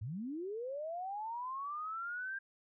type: linear sweep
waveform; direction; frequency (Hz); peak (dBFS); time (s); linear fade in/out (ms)
sine; up; 92.5 to 1603; -38; 0.01-2.39; 10
effects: none